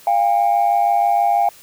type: tone pair together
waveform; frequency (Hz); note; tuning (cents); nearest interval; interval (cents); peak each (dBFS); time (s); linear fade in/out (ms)
sine; 698.5 / 804.7; F5 / G5; 0 / +45; major second; 245; -15 / -14; 0.07-1.49; 2
effects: tanh soft clip ceiling -8 dBFS + white hiss -45 dBFS RMS until 1.62 s